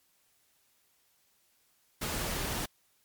pink noise, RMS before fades -34 dBFS, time 2.01-2.66 s, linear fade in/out 10 ms, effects white hiss -70 dBFS RMS until 3.04 s + MP3 96 kbps

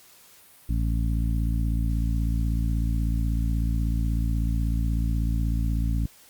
harmonic tone, 56.3 Hz, A1, 40 cents sharp, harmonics 1 / 2 / 3 / 4 / 5, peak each -23 / -29 / -33 / -35 / -37 dBFS, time 0.69-6.06 s, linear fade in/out 5 ms, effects white hiss -53 dBFS RMS until 6.29 s + Opus 48 kbps

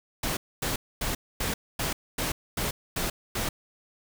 pink noise bursts, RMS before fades -29 dBFS, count 9, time 0.23-3.49 s, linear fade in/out 5 ms, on 140 ms, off 250 ms, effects none

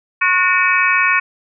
harmonic tone with a mistuned harmonic, 364.8 Hz, F#4, 24 cents flat, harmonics 3 / 4 / 5 / 6 / 7, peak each -18 / -18 / -18 / -18 / -18 dBFS, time 0.21-1.2 s, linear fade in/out 10 ms, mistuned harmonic 6, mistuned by +72 cents, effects none

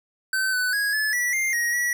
square tone with pitch steps, 1536 / 1498 / 1656 / 1725 / 1951 / 2106 / 1889 / 1934 Hz, G6 / F#6 / G#6 / A6 / B6 / C7 / A#6 / B6, -36 / +21 / -5 / -35 / -22 / +11 / +22 / -37 cents, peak -22 dBFS, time 0.33-1.93 s, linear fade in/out 2 ms, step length 200 ms, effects none

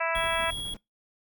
harmonic tone, 330 Hz, E4, 2 cents sharp, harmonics 2 / 3 / 4 / 5 / 6 / 7 / 8, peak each -30 / -32 / -33 / -34 / -35 / -35 / -36 dBFS, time 0-0.51 s, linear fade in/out 10 ms
brown noise with tremolo, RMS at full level -40 dBFS, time 0.15-0.77 s, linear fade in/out 5 ms, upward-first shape square, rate 12 Hz, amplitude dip 35%
square tone, 3322 Hz, G#7, in tune, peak -33 dBFS, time 0.15-0.74 s, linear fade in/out 2 ms
effects noise-tail reverb RT60 0.2 s tail -24 dB re dry

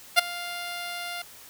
10% pulse tone with ADSR envelope, 700 Hz, F5, 4 cents sharp, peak -4 dBFS, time 0.16-1.22 s, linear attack 27 ms, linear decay 12 ms, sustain -20 dB, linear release 4 ms, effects white hiss -48 dBFS RMS until 1.49 s

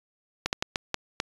slowing click train, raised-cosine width 0.2 ms, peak -8 dBFS, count 6, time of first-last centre 0.46-1.201 s, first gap 69 ms, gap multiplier 1.39, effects resampled to 24000 Hz

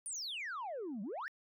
sine exponential two-way sweep, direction down then up, 9690 to 185 to 1903 Hz, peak -37 dBFS, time 0.06-1.28 s, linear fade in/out 0 ms, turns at 1.02 s, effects tanh soft clip ceiling -37 dBFS

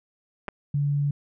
clicks, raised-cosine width 0.5 ms, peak -18 dBFS, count 2, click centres 0.482 / 0.487 s
sine tone, 143.6 Hz, D3, 39 cents flat, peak -21 dBFS, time 0.74-1.11 s, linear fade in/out 5 ms
effects none

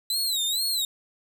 sawtooth tone with vibrato, 3951 Hz, B7, in tune, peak -21 dBFS, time 0.1-0.85 s, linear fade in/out 2 ms, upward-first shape sine, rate 2.2 Hz, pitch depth 160 cents each way, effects none

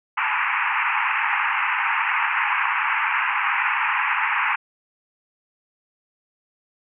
pink band-pass noise, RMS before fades -22 dBFS, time 0.17-4.56 s, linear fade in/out 10 ms, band 840 to 2700 Hz, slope 96 dB/octave, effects none

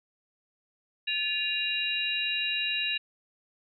sine tone cluster, 1732 / 2460 / 2791 / 3867 Hz, A6 / D#7 / F7 / B7, -28 / -20 / -2 / -37 cents, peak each -37 / -35 / -29 / -33 dBFS, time 1.07-2.98 s, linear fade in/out 10 ms, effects none

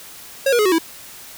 square tone with pitch steps, 544 / 479.1 / 421.9 / 371.6 / 327.2 Hz, C#5 / A#4 / G#4 / F#4 / E4, -33 / +47 / +27 / +7 / -13 cents, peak -14 dBFS, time 0.46-0.785 s, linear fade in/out 5 ms, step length 65 ms, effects white hiss -39 dBFS RMS until 1.37 s

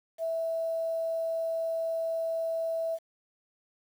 sine tone, 656 Hz, E5, 9 cents flat, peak -28 dBFS, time 0.18-2.99 s, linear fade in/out 50 ms, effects 9-bit

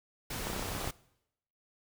pink noise, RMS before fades -38 dBFS, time 0.3-0.91 s, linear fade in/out 5 ms
click train, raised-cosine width 1 ms, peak -24 dBFS, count 14, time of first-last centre 0.47-0.875 s, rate 32.1 Hz
effects noise-tail reverb RT60 0.8 s tail -21 dB re dry

